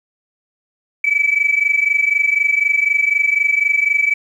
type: tone pair together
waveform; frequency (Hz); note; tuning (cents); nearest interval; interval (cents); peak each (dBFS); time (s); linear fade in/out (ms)
sine; 2285 / 2309; D7 / D7; -48 / -30; unison; 18; -15; 1.04-4.14; 5
effects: tanh soft clip ceiling -5 dBFS + 8-bit